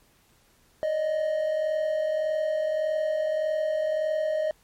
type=tone pair together; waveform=triangle; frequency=580.6 / 622.3 Hz; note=D5 / D#5; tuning=-20 / 0 cents; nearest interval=minor second; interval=120 cents; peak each=-31 / -22 dBFS; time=0.83-4.51 s; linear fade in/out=0 ms; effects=pink hiss -62 dBFS RMS until 4.63 s + MP3 64 kbps